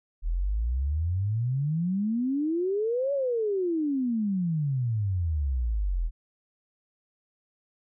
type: exponential two-way sweep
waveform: sine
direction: up then down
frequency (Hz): 38.83 to 572 to 38.83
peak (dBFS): -24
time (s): 0.22-6.11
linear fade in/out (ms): 50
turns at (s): 3.13
effects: none